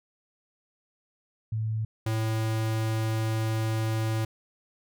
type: tone pair in turn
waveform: sine / square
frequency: 110 / 110.83 Hz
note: A2 / A2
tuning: 0 / +13 cents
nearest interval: unison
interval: 13 cents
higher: second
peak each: -26 dBFS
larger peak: neither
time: 1.52-1.85 / 2.06-4.25 s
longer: second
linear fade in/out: 5 ms
effects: none